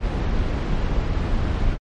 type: noise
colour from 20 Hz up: brown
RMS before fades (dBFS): -21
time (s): 0-1.78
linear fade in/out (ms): 50
effects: low-pass 4000 Hz 12 dB/octave + MP3 48 kbps